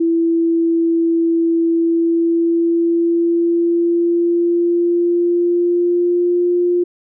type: tone with pitch glide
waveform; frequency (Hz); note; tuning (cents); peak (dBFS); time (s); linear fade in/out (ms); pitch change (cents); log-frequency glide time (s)
sine; 332.5 to 352.3; E4 to F4; +15 to +15; -12; 0-6.84; 10; +100; 1.69-6.49
effects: none